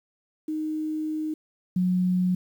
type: tone pair in turn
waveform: sine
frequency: 310 / 182.1 Hz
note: D#4 / F#3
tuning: -6 / -27 cents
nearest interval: major sixth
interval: 921 cents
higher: first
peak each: -26 / -20 dBFS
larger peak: second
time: 0.48-1.34 / 1.76-2.35 s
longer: first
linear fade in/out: 5 ms
effects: 9-bit